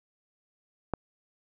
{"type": "click", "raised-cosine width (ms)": 1, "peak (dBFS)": -14, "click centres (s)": 0.937, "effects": []}